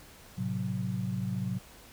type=chord; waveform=sine; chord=F# diminished; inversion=first; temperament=equal; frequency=110 / 130.81 / 185 Hz; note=A2 / C3 / F#3; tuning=0 / 0 / 0 cents; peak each=-35 / -35 / -33 dBFS; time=0.37-1.59 s; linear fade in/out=20 ms; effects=pink hiss -53 dBFS RMS until 1.92 s